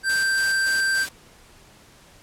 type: tone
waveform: square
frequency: 1568 Hz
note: G6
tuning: in tune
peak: -20 dBFS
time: 0.03-1.07 s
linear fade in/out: 50 ms
type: noise with tremolo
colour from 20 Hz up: white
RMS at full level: -33 dBFS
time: 0.09-1.09 s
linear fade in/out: 5 ms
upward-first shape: square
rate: 3.5 Hz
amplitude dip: 50%
effects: pink hiss -51 dBFS RMS until 2.22 s + low-pass 11000 Hz 12 dB/octave